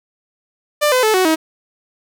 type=tone with pitch steps; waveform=sawtooth; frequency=594 / 508.2 / 434.8 / 372 / 318.3 Hz; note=D5 / B4 / A4 / F#4 / D#4; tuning=+20 / +49 / -21 / +9 / +39 cents; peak=-8 dBFS; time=0.81-1.36 s; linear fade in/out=20 ms; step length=110 ms; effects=none